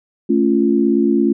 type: chord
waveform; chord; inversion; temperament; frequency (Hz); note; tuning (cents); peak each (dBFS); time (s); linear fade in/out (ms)
sine; A augmented; none; equal with one note detuned; 220 / 277.2 / 346.4; A3 / C#4 / E#4; 0 / 0 / -14; -16; 0.29-1.33; 10
effects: none